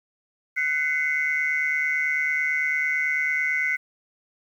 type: tone cluster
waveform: sine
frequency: 1496 / 2044 / 2193 Hz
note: F#6 / C7 / C#7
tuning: +19 / -41 / -19 cents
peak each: -28 / -23 / -26 dBFS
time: 0.56-3.77 s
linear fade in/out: 20 ms
effects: tanh soft clip ceiling -14 dBFS + 9-bit